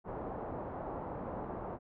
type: low-pass noise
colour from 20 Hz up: white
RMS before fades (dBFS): -41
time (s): 0.04-1.79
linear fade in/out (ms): 50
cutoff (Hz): 900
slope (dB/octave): 24
effects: none